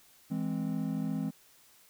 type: chord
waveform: triangle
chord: E augmented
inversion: none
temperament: equal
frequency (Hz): 164.81 / 207.7 / 261.6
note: E3 / G#3 / B#3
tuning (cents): 0 / 0 / 0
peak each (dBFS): -33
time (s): 0.3-1.31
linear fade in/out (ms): 20
effects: white hiss -61 dBFS RMS until 1.89 s